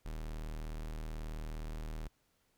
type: tone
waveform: 45% pulse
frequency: 38.89 Hz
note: D#1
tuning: in tune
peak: -39 dBFS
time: 0.05-2.08 s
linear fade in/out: 10 ms
effects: pink hiss -75 dBFS RMS until 2.57 s